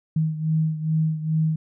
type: beating tone pair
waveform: sine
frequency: 157.3 / 159.7 Hz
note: D#3 / D#3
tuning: +19 / +45 cents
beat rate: 2.4 Hz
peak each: -21 / -26 dBFS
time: 0.16-1.56 s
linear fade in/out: 5 ms
effects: none